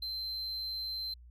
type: tone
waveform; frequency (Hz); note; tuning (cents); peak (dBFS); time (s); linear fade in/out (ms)
triangle; 4104; C8; -34; -34; 0.02-1.14; 5
effects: added 60 Hz sine -51 dBFS peak until 1.3 s